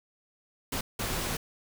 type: noise bursts at uneven times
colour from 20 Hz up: pink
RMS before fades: -32 dBFS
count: 2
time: 0.72-0.81 / 0.99-1.37 s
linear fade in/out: 5 ms
effects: none